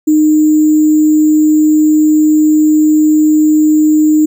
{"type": "tone with sample-and-hold", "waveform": "sine", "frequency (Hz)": 306.8, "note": "D#4", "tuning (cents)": -24, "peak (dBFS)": -5, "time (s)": [0.07, 4.26], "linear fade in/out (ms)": 10, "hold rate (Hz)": 7350, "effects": []}